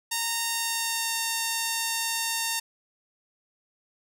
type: tone with pitch glide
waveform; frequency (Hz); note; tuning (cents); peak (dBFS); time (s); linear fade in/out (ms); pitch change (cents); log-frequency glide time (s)
5% pulse; 922 to 914; A#5 to A#5; -19 to -34; -14; 0.11-2.6; 10; -15; 0.5-1.13
effects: none